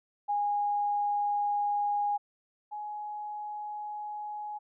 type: tone pair in turn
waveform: sine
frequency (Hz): 822 / 838.3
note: G#5 / G#5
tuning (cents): -18 / +16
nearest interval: unison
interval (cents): 34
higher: second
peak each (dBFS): -26 / -35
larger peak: first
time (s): 0.28-2.18 / 2.71-4.59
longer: first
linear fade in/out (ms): 20
effects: none